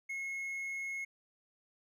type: tone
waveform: triangle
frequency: 2171 Hz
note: C#7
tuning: 37 cents flat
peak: -35 dBFS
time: 0.09-1.05 s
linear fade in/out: 10 ms
effects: none